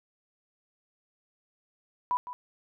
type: tone with echo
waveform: sine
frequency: 987.8 Hz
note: B5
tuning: in tune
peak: -24 dBFS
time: 2.11-2.17 s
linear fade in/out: 0 ms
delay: 160 ms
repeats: 1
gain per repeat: -12 dB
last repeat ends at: 2.33 s
effects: none